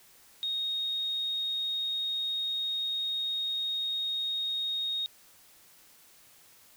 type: tone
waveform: sine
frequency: 3729 Hz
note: A#7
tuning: in tune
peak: -29 dBFS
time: 0.43-5.06 s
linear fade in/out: 0 ms
effects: white hiss -58 dBFS RMS until 6.76 s